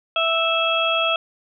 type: harmonic tone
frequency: 658 Hz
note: E5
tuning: 3 cents flat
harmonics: 1 / 2 / 4 / 5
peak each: -23 / -23 / -23 / -23 dBFS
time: 0.16-1.16 s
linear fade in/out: 2 ms
effects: none